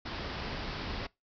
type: low-pass noise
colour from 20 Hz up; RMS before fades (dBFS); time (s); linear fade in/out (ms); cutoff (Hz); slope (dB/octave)
pink; -38; 0.05-1.07; 10; 5300; 96
effects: noise-tail reverb RT60 0.2 s tail -22 dB re dry